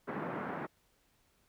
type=band-pass noise; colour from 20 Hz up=pink; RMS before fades=-39 dBFS; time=0.07-0.67 s; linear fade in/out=20 ms; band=160 to 1700 Hz; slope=24 dB/octave; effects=pink hiss -72 dBFS RMS until 1.48 s